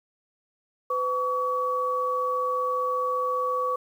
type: tone pair together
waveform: sine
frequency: 505 / 1133.7 Hz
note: B4 / C#6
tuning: +39 / +39 cents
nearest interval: octave + major second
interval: 1400 cents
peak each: -28 / -25 dBFS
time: 0.9-3.76 s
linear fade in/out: 5 ms
effects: 9-bit